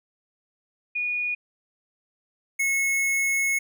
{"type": "tone pair in turn", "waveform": ["sine", "square"], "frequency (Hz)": [2453, 2185], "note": ["D#7", "C#7"], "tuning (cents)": [-25, -26], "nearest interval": "major second", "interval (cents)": 201, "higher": "first", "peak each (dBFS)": [-24, -22], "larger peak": "second", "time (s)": [[0.95, 1.35], [2.59, 3.59]], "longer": "second", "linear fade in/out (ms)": 10, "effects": []}